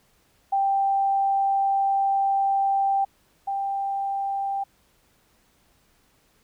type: tone pair in turn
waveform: sine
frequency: 786 / 789.1 Hz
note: G5 / G5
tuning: +4 / +11 cents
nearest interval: unison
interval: 7 cents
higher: second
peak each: -19 / -24 dBFS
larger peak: first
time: 0.52-3.05 / 3.47-4.64 s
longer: first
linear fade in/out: 10 ms
effects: pink hiss -63 dBFS RMS until 6.43 s